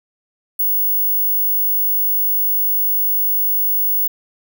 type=tone; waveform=sine; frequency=15650 Hz; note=B9; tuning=17 cents flat; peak=-14 dBFS; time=0.59-4.08 s; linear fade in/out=10 ms; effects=none